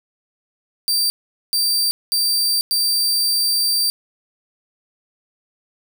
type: tone bursts at uneven times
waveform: sawtooth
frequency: 4675 Hz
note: D8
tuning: 9 cents flat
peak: -13 dBFS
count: 4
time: 0.88-1.1 / 1.53-1.91 / 2.12-2.61 / 2.71-3.9 s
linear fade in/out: 0 ms
effects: none